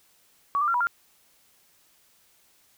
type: tone with pitch steps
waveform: sine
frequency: 1132 / 1196 / 1373 / 975 / 1393 Hz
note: C#6 / D6 / F6 / B5 / F6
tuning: +36 / +31 / -30 / -23 / -5 cents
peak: -21 dBFS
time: 0.55-0.87 s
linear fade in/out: 0 ms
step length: 64 ms
effects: white hiss -62 dBFS RMS until 2.77 s